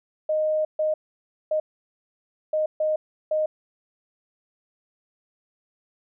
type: tone bursts at uneven times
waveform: sine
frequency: 619 Hz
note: D#5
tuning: 9 cents flat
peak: -20 dBFS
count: 6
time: 0.29-0.65 / 0.79-0.94 / 1.51-1.6 / 2.53-2.66 / 2.8-2.96 / 3.31-3.46 s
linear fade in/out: 5 ms
effects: none